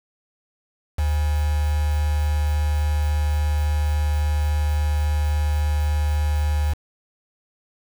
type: tone with quantisation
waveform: sine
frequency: 74.7 Hz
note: D2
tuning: 30 cents sharp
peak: -18 dBFS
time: 0.98-6.74 s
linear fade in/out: 10 ms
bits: 5
effects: none